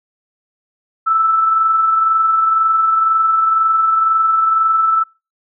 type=tone with amplitude modulation; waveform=sine; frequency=1318.5 Hz; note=E6; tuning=in tune; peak=-9 dBFS; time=1.06-5.04 s; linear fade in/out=20 ms; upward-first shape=sine; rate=22 Hz; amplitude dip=35%; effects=noise-tail reverb RT60 0.3 s tail -26 dB re dry